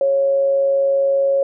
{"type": "tone with amplitude modulation", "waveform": "sine", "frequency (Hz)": 550, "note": "C#5", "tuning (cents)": -14, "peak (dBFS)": -12, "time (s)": [0.01, 1.43], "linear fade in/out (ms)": 2, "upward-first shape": "sine", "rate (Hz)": 145, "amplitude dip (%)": 25, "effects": []}